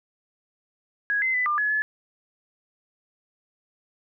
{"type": "tone with pitch steps", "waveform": "sine", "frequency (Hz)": [1660, 2060, 1998, 1197, 1698, 1717], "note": ["G#6", "C7", "B6", "D6", "G#6", "A6"], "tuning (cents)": [-1, -28, 20, 33, 38, -43], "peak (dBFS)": -21, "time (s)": [1.1, 1.82], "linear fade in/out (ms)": 0, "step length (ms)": 120, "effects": []}